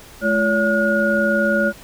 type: tone cluster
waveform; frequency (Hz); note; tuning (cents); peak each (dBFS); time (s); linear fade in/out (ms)
sine; 214.1 / 343.2 / 566 / 1438; A3 / F4 / C#5 / F#6; -47 / -30 / +36 / -50; -20 / -27 / -19 / -19; 0.21-1.73; 50
effects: pink hiss -42 dBFS RMS until 1.83 s